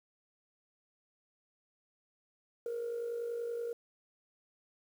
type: tone with amplitude modulation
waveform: sine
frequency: 470 Hz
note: A#4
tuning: 14 cents sharp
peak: -31 dBFS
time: 2.66-3.73 s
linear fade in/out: 2 ms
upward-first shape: sine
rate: 50.5 Hz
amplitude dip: 55%
effects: tanh soft clip ceiling -31 dBFS + 10-bit